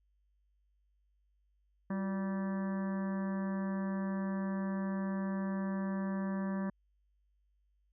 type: harmonic tone with a mistuned harmonic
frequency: 193.9 Hz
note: G3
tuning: 19 cents flat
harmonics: 1 / 2 / 3 / 4 / 5 / 6 / 7 / 8 / 9 / 10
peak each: -33 / -47 / -45 / -56 / -48 / -50 / -61 / -54 / -52 / -64 dBFS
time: 1.9-6.7 s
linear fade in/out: 5 ms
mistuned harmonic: 2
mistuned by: -130 cents
effects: added 50 Hz sine -70 dBFS peak until 7.92 s